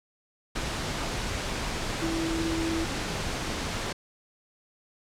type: tone in noise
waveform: sine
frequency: 327.8 Hz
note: E4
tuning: 10 cents flat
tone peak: -28 dBFS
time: 2.02-2.85 s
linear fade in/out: 10 ms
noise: pink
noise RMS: -31 dBFS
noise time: 0.55-3.93 s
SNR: 0 dB
effects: low-pass 7000 Hz 12 dB/octave